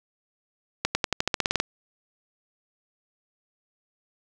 accelerating click train, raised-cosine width 0.2 ms, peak -5 dBFS, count 12, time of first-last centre 0.85-1.6 s, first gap 100 ms, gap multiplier 0.92, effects none

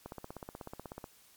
click train, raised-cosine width 1 ms, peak -28 dBFS, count 17, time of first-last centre 0.06-1.042 s, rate 16.3 Hz, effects white hiss -62 dBFS RMS until 1.36 s + MP3 96 kbps

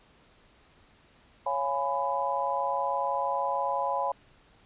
sine chord, C# dominant seventh, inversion none, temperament just, 554.4 / 693 / 831.5 / 997.9 Hz, C#5 / E#5 / G#5 / B5, 0 / -14 / +2 / +18 cents, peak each -32 / -35 / -31 / -30 dBFS, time 1.46-4.12 s, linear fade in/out 5 ms, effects pink hiss -60 dBFS RMS until 4.65 s + resampled to 8000 Hz

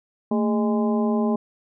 harmonic tone with a mistuned harmonic, 206.1 Hz, G#3, 13 cents flat, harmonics 1 / 2 / 3 / 4 / 5, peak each -20 / -26 / -30 / -32 / -34 dBFS, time 0.31-1.36 s, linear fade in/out 5 ms, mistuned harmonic 1, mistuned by +140 cents, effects none

